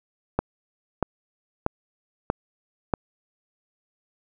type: click train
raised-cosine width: 1 ms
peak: -7 dBFS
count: 5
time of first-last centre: 0.39-2.938 s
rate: 1.57 Hz
effects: none